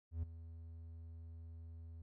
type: tone with ADSR envelope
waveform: triangle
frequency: 82.3 Hz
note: E2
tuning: 2 cents flat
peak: -33 dBFS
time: 0.11-2.02 s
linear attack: 120 ms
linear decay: 8 ms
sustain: -14 dB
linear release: 3 ms
effects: none